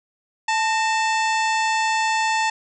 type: harmonic tone with a mistuned harmonic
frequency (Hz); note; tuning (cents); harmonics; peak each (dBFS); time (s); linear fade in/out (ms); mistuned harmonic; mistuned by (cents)
880; A5; 0; 1 / 2 / 3 / 4 / 5 / 6 / 7 / 8 / 9; -20 / -25 / -27 / -34 / -34 / -36 / -39 / -35 / -40; 0.48-2.5; 5; 2; +72
effects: none